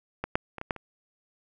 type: clicks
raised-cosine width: 0.5 ms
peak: -15 / -8 / -23 / -19 / -12 / -26 dBFS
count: 6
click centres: 0.24 / 0.355 / 0.583 / 0.614 / 0.708 / 0.763 s
effects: none